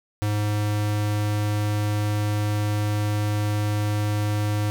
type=tone; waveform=square; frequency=104.7 Hz; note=G#2; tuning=15 cents sharp; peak=-22 dBFS; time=0.22-4.7 s; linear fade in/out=0 ms; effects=none